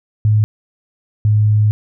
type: tone pair in turn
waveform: sine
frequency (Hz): 106.9 / 106.1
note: A2 / G#2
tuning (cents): -49 / +38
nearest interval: unison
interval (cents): 13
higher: first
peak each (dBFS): -9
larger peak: neither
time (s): 0.25-0.44 / 1.25-1.71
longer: second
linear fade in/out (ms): 0
effects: none